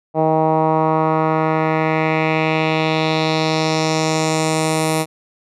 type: tone with low-pass filter sweep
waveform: 10% pulse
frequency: 158.1 Hz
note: D#3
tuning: 28 cents sharp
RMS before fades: -17 dBFS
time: 0.14-5.06 s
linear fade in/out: 50 ms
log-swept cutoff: 730 to 11000 Hz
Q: 2.2
effects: none